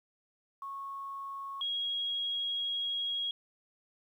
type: tone pair in turn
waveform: sine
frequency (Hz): 1100 / 3296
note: C#6 / G#7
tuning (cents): -14 / -14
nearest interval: octave + perfect fifth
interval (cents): 1900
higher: second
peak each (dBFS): -38 / -31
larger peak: second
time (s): 0.62-1.61 / 1.61-3.31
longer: second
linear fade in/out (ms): 2
effects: 11-bit